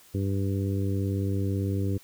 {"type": "harmonic tone", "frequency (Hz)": 98, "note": "G2", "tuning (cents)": 0, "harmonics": [1, 2, 3, 4, 5], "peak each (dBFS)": [-26, -33, -33, -36, -40], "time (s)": [0.14, 1.98], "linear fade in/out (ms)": 10, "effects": ["white hiss -55 dBFS RMS until 2.03 s"]}